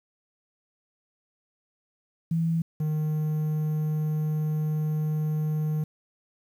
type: tone pair in turn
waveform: sine / triangle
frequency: 164.81 / 153.76 Hz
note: E3 / D#3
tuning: 0 / -20 cents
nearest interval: minor second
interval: 120 cents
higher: first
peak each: -22 dBFS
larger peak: neither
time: 2.31-2.62 / 2.8-5.84 s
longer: second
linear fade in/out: 5 ms
effects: 9-bit